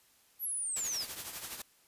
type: linear sweep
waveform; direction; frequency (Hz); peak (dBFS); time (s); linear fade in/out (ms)
sine; down; 11970 to 4500; -33; 0.39-1.06; 50
type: noise with tremolo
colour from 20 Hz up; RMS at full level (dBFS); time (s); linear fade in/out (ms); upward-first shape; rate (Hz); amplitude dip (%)
white; -39; 0.76-1.62; 5; triangle; 12; 65
effects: white hiss -66 dBFS RMS until 1.87 s + resampled to 32000 Hz